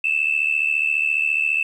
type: tone with amplitude modulation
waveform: sine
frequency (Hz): 2637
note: E7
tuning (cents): 0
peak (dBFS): -13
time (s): 0.04-1.63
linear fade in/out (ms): 5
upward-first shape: sine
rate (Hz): 74.6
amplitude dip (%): 85
effects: tanh soft clip ceiling -10 dBFS + 9-bit